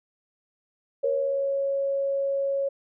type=tone; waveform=sine; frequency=552 Hz; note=C#5; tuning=7 cents flat; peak=-23 dBFS; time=1.03-2.69 s; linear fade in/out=10 ms
type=tone with exponential decay; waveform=sine; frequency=474.8 Hz; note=A#4; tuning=32 cents sharp; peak=-24 dBFS; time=1.04-1.92 s; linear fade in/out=5 ms; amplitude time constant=190 ms
effects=none